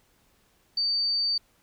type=tone; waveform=sine; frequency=4600 Hz; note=D8; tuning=37 cents flat; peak=-23 dBFS; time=0.77-1.38 s; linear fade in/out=5 ms; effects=pink hiss -65 dBFS RMS until 1.62 s